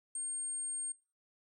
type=tone; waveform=sine; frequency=8550 Hz; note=C9; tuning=36 cents sharp; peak=-36 dBFS; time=0.15-0.92 s; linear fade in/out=2 ms; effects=noise-tail reverb RT60 0.4 s tail -26 dB re dry